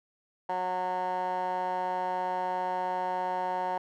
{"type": "tone with band-pass filter", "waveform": "15% pulse", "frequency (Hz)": 183, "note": "F#3", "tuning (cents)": -19, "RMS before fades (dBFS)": -31, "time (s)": [0.49, 3.78], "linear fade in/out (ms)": 5, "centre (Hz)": 900, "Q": 4.5, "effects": []}